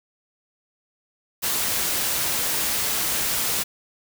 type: noise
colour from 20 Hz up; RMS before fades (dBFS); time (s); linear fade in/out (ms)
white; -24; 1.42-3.64; 20
effects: none